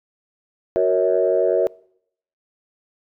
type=chord; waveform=sine; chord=F# dominant seventh; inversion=none; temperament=equal with one note detuned; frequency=370 / 466.2 / 554.4 / 645.3 Hz; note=F#4 / A#4 / C#5 / E5; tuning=0 / 0 / 0 / -37 cents; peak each=-20 dBFS; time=0.76-1.67 s; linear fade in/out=0 ms; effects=noise-tail reverb RT60 0.7 s tail -24 dB re dry + tanh soft clip ceiling -6 dBFS